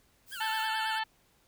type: noise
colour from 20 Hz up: blue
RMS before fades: -49 dBFS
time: 0.26-0.69 s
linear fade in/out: 50 ms
type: tone with vibrato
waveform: 25% pulse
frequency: 1500 Hz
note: F#6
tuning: 23 cents sharp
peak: -35 dBFS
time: 0.31-1 s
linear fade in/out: 20 ms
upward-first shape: triangle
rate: 9.2 Hz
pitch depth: 200 cents each way
type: harmonic tone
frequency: 440 Hz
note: A4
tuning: in tune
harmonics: 2 / 3 / 4 / 5 / 6 / 7 / 8 / 9 / 10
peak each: -32 / -44 / -35 / -47 / -43 / -40 / -46 / -52 / -45 dBFS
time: 0.4-1.04 s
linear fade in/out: 10 ms
effects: pink hiss -67 dBFS RMS until 1.47 s